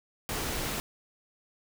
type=noise; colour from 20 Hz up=pink; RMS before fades=-33 dBFS; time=0.29-0.8 s; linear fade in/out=0 ms; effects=none